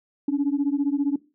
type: beating tone pair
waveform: sine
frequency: 277.2 / 292.2 Hz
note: C#4 / D4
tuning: 0 / -9 cents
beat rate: 15 Hz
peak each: -22 dBFS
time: 0.28-1.16 s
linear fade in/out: 5 ms
effects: noise-tail reverb RT60 0.3 s tail -20 dB re dry + tanh soft clip ceiling -15 dBFS